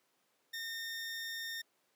20% pulse tone, 1826 Hz, A#6, 36 cents flat, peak -34 dBFS, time 0.53-1.62 s, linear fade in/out 10 ms, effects pink hiss -75 dBFS RMS until 1.95 s + high-pass 300 Hz 12 dB/octave

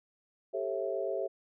sine chord, A dominant seventh, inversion third, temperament equal with one note detuned, 392 / 440 / 540.8 / 659.3 Hz, G4 / A4 / C#5 / E5, 0 / 0 / -43 / 0 cents, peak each -36 / -38 / -36 / -36 dBFS, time 0.53-1.28 s, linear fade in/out 20 ms, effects none

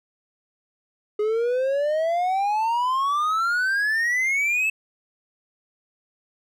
triangle exponential sweep, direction up, 415.3 to 2644 Hz, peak -18 dBFS, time 1.19-4.7 s, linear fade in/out 5 ms, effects none

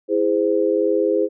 sine chord, E augmented, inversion none, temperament just, 329.6 / 412 / 515 Hz, E4 / G#4 / B#4, 0 / -14 / -28 cents, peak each -21 / -19 / -20 dBFS, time 0.08-1.29 s, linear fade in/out 50 ms, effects none

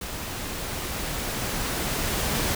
pink noise with level ramp, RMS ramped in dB -34 to -25 dBFS, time 0.01-2.55 s, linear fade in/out 5 ms, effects none

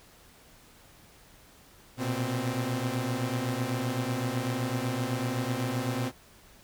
sawtooth tone cluster, 117.5 / 125.4 / 261.4 Hz, A#2 / B2 / C4, +14 / +27 / -1 cents, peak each -29 dBFS, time 1.97-6.12 s, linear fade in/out 50 ms, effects pink hiss -56 dBFS RMS until 6.63 s

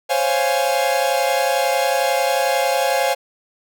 45% pulse chord, Db major seventh, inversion third, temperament equal, 523.3 / 554.4 / 698.5 / 830.6 Hz, C5 / Db5 / F5 / Ab5, 0 / 0 / 0 / 0 cents, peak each -22 dBFS, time 0.09-3.15 s, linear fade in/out 20 ms, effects none

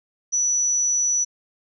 sine tone, 5920 Hz, F#8, in tune, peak -18 dBFS, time 0.32-1.25 s, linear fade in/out 20 ms, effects none

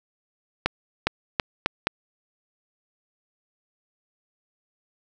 accelerating click train, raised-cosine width 0.3 ms, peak -4 dBFS, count 5, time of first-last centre 0.66-1.87 s, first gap 410 ms, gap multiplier 0.8, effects none

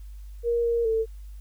sine tone with pitch steps, 470.9 / 467.8 / 446.4 Hz, A#4 / A#4 / A4, +18 / +6 / +25 cents, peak -21 dBFS, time 0.43-1.06 s, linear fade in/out 50 ms, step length 210 ms, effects added 50 Hz sine -38 dBFS peak until 1.4 s + white hiss -63 dBFS RMS until 1.4 s

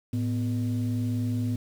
sine tone pair together, 109.6 / 248.8 Hz, A2 / B3, -6 / +13 cents, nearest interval octave + major second, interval 1419 cents, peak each -25 / -27 dBFS, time 0.13-1.56 s, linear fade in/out 5 ms, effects tanh soft clip ceiling -21 dBFS + 8-bit

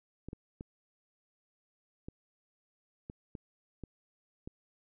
clicks, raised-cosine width 3 ms, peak -29 dBFS, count 8, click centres 0.286 / 0.331 / 0.609 / 2.085 / 3.099 / 3.352 / 3.837 / 4.475 s, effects none

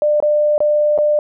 sine tone with dropouts, 597 Hz, D5, 28 cents sharp, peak -11 dBFS, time 0.02-1.19 s, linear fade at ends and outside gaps 1 ms, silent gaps 0.202-0.225 / 0.58-0.604 / 0.978-0.986 s, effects none

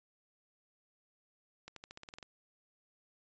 accelerating click train, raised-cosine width 0.2 ms, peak -30 dBFS, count 10, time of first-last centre 1.68-2.228 s, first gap 83 ms, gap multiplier 0.92, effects resampled to 16000 Hz

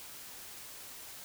silence, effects white hiss -48 dBFS RMS until 1.24 s

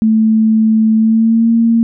sine tone with pitch glide, 220 to 229.7 Hz, A3 to A#3, 0 to -25 cents, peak -7 dBFS, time 0.02-1.83 s, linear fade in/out 0 ms, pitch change +75 cents, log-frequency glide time 0.96-1.5 s, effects none

